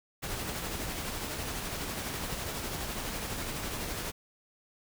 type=noise with tremolo; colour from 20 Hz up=pink; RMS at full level=-35 dBFS; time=0.22-4.12 s; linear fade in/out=20 ms; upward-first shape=sine; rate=12 Hz; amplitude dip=30%; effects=none